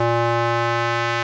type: tone with band-pass filter sweep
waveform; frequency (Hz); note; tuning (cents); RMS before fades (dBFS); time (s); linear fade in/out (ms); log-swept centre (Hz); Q
square; 117.6; A#2; +16; -20; 0-1.23; 5; 750 to 1800; 0.94
effects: resampled to 16000 Hz + 8-bit